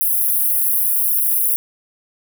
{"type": "high-pass noise", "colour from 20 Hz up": "white", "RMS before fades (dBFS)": -17, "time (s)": [0.01, 1.56], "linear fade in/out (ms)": 0, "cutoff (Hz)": 10000, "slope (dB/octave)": 96, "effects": []}